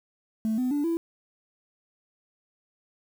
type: tone with pitch steps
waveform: sine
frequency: 220 / 252.7 / 290.3 / 333.5 Hz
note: A3 / B3 / D4 / E4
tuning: 0 / +40 / -20 / +20 cents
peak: -22 dBFS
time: 0.45-0.97 s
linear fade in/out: 0 ms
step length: 130 ms
effects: tanh soft clip ceiling -20 dBFS + 8-bit